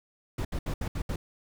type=noise bursts at uneven times; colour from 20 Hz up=brown; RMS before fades=-31 dBFS; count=6; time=0.38-0.45 / 0.52-0.59 / 0.66-0.74 / 0.81-0.88 / 0.95-1.02 / 1.09-1.16 s; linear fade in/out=5 ms; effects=none